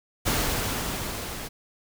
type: noise with level ramp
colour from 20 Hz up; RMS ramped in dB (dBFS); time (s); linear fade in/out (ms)
pink; -24 to -36; 0.25-1.49; 20
effects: none